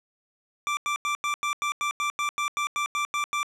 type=tone bursts; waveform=25% pulse; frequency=1174.7 Hz; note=D6; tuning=in tune; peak=-21 dBFS; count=15; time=0.67-3.43 s; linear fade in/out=0 ms; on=100 ms; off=90 ms; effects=low-pass 8000 Hz 12 dB/octave